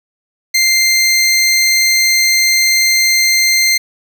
20% pulse tone, 2093 Hz, C7, in tune, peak -4 dBFS, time 0.54-3.78 s, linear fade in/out 10 ms, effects none

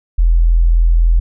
sine tone, 41.89 Hz, E1, 29 cents sharp, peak -7 dBFS, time 0.18-1.2 s, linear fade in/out 10 ms, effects none

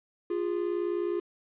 triangle tone pair together, 349.2 / 408.9 Hz, F4 / G#4, 0 / -27 cents, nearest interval minor third, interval 273 cents, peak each -27 / -30 dBFS, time 0.3-1.2 s, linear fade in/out 5 ms, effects resampled to 8000 Hz + 10-bit

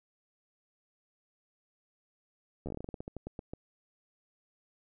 slowing click train, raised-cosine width 2 ms, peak -26 dBFS, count 17, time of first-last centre 2.66-3.535 s, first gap 12 ms, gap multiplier 1.18, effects none

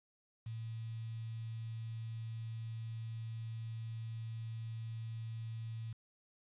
sine tone with quantisation, 113 Hz, A2, 47 cents sharp, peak -40 dBFS, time 0.46-5.93 s, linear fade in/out 5 ms, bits 10, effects resampled to 8000 Hz

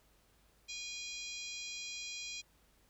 harmonic tone, 815 Hz, G#5, 33 cents flat, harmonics 3 / 4 / 5 / 6 / 7 / 8 / 9, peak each -46 / -49 / -48 / -52 / -49 / -55 / -52 dBFS, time 0.68-2.42 s, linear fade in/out 20 ms, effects added 50 Hz sine -70 dBFS peak until 2.89 s + pink hiss -70 dBFS RMS until 2.89 s

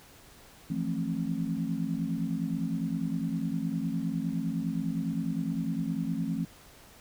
sine chord, F major seventh, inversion third, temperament equal with one note detuned, 164.81 / 174.61 / 220 / 267.1 Hz, E3 / F3 / A3 / C4, 0 / 0 / 0 / +36 cents, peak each -34 dBFS, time 0.7-6.45 s, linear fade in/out 5 ms, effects pink hiss -54 dBFS RMS until 7 s

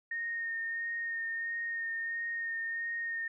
sine tone with vibrato, 1843 Hz, A#6, 20 cents flat, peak -33 dBFS, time 0.11-3.28 s, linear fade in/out 5 ms, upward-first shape sine, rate 1.5 Hz, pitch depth 14 cents each way, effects none

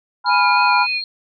sine chord, F diminished, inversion first, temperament equal, 830.6 / 987.8 / 1396.9 Hz, Ab5 / Cb6 / F6, 0 / 0 / 0 cents, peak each -19 / -15 / -19 dBFS, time 0.24-0.87 s, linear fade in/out 50 ms
sine tone, 4229 Hz, C8, 18 cents sharp, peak -24 dBFS, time 0.26-1.04 s, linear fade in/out 2 ms
sine tone with vibrato, 2455 Hz, D#7, 24 cents flat, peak -19 dBFS, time 0.29-1.02 s, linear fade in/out 50 ms, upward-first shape sine, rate 3.7 Hz, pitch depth 24 cents each way
effects none

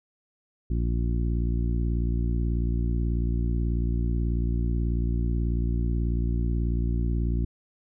harmonic tone, 58.3 Hz, A#1, 1 cent sharp, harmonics 1 / 2 / 3 / 4 / 5 / 6, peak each -24 / -30 / -34 / -36 / -38 / -40 dBFS, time 0.7-7.45 s, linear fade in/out 5 ms, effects none

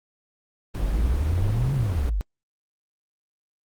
brown noise, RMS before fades -28 dBFS, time 0.74-2.1 s, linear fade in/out 10 ms
sine exponential two-way sweep, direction up then down, 43.65 to 143 to 43.65 Hz, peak -21 dBFS, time 0.81-2.21 s, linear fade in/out 0 ms, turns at 1.74 s
effects Opus 24 kbps

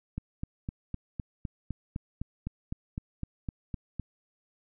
click train, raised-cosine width 5 ms, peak -21 dBFS, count 16, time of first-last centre 0.18-3.997 s, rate 3.93 Hz, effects none

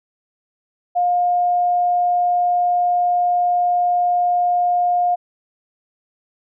sine tone, 710 Hz, F5, 28 cents sharp, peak -14 dBFS, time 0.95-5.16 s, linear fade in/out 20 ms, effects none

